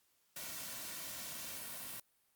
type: noise with comb filter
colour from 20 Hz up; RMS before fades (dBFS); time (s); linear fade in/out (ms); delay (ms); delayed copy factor
white; -45; 0.36-2; 5; 2.4; -0.5
effects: white hiss -75 dBFS RMS until 2.35 s + Opus 48 kbps